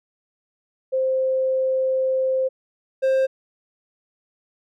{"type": "tone pair in turn", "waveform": ["sine", "triangle"], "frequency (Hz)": [523.3, 529.1], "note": ["C5", "C5"], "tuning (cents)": [0, 19], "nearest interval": "unison", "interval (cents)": 19, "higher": "second", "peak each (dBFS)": [-18, -14], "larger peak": "second", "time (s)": [[0.92, 2.49], [3.02, 3.27]], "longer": "first", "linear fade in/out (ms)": 20, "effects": []}